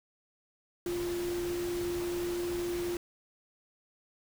sine tone in noise, 349.2 Hz, F4, in tune, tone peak -31 dBFS, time 0.86-2.97 s, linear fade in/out 2 ms, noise pink, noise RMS -42 dBFS, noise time 0.86-2.97 s, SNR +8 dB, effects none

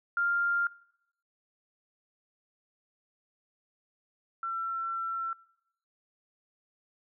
sine tone pair in turn, 1396.9 / 1348.9 Hz, F6 / E6, 0 / +39 cents, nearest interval minor second, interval 61 cents, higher first, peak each -25 / -31 dBFS, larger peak first, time 0.17-0.67 / 4.43-5.33 s, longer second, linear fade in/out 2 ms, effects noise-tail reverb RT60 0.8 s tail -22 dB re dry

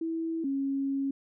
sine tone pair in turn, 327.1 / 274.1 Hz, E4 / C#4, -13 / -19 cents, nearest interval minor third, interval 306 cents, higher first, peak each -29 / -27 dBFS, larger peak second, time 0.01-0.44 / 0.44-1.11 s, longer second, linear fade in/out 5 ms, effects none

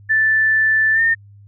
sine tone with pitch glide, 1760 to 1820 Hz, A6 to A#6, 0 to -42 cents, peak -12 dBFS, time 0.09-1.15 s, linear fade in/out 20 ms, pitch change +58 cents, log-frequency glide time 0.93-1.01 s, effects added 101 Hz sine -41 dBFS peak until 1.47 s

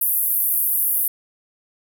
white band-pass noise, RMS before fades -20 dBFS, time 0.01-1.08 s, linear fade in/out 5 ms, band 11000 to 15000 Hz, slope 48 dB/octave, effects none

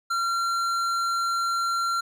triangle tone with tanh clipping, 1370 Hz, F6, 34 cents flat, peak -25 dBFS, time 0.1-2.01 s, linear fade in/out 10 ms, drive 18 dB, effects none

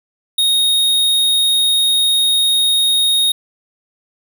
square tone, 3729 Hz, A#7, in tune, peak -12 dBFS, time 0.38-3.32 s, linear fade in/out 5 ms, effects none

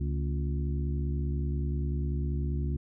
harmonic tone with a mistuned harmonic, 70.3 Hz, C#2, 25 cents sharp, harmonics 1 / 2 / 3 / 4 / 5, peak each -29 / -33 / -40 / -43 / -43 dBFS, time 0-2.77 s, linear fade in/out 10 ms, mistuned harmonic 3, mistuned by +120 cents, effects none

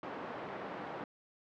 white band-pass noise, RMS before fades -43 dBFS, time 0.03-1.04 s, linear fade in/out 2 ms, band 190 to 940 Hz, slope 12 dB/octave, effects low-pass 4000 Hz 12 dB/octave

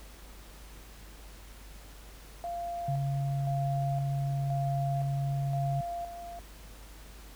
sine tone with tremolo, 692 Hz, F5, 16 cents flat, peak -33 dBFS, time 2.44-6.39 s, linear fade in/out 0 ms, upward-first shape square, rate 0.97 Hz, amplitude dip 55%
sine tone, 138.5 Hz, C#3, 1 cent flat, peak -28 dBFS, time 2.88-5.81 s, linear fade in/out 5 ms
effects added 50 Hz sine -48 dBFS peak until 7.35 s + pink hiss -53 dBFS RMS until 7.35 s

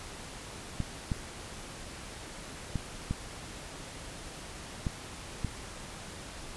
clicks, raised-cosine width 5 ms, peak -18 dBFS, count 6, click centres 0.803 / 1.118 / 2.757 / 3.11 / 4.868 / 5.447 s, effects pink hiss -44 dBFS RMS until 6.56 s + resampled to 24000 Hz

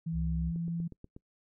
sine tone with pitch glide, 164.2 to 168.52 Hz, E3 to E3, -6 to +38 cents, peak -31 dBFS, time 0.06-0.88 s, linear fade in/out 10 ms, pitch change +44 cents, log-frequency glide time 0.34-0.61 s
sine tone, 66.4 Hz, C2, 26 cents sharp, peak -32 dBFS, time 0.12-0.53 s, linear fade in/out 50 ms
click train, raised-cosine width 3 ms, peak -33 dBFS, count 6, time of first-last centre 0.56-1.165 s, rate 8.27 Hz
effects noise-tail reverb RT60 0.1 s tail -25 dB re dry

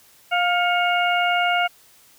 harmonic tone with a mistuned harmonic, 705 Hz, F5, 16 cents sharp, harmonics 1 / 2 / 3 / 4, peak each -20 / -23 / -25 / -26 dBFS, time 0.31-1.68 s, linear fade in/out 20 ms, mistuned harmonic 3, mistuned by +67 cents, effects white hiss -53 dBFS RMS until 2.18 s

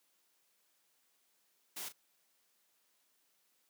white noise with echo, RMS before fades -43 dBFS, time 1.76-1.89 s, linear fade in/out 10 ms, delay 36 ms, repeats 1, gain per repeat -11 dB, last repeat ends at 1.926 s, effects white hiss -75 dBFS RMS until 3.69 s + high-pass 200 Hz 12 dB/octave

